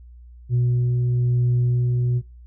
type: tone with frequency modulation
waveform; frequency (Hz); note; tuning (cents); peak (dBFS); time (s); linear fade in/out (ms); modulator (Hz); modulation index
sine; 122.5; B2; -14; -17; 0.49-2.22; 50; 244; 0.22
effects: noise-tail reverb RT60 0.3 s tail -22 dB re dry + added 60 Hz sine -41 dBFS peak until 2.46 s